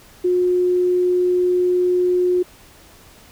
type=tone; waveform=sine; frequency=360 Hz; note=F#4; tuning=47 cents flat; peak=-14 dBFS; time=0.24-2.43 s; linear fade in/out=10 ms; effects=pink hiss -47 dBFS RMS until 3.31 s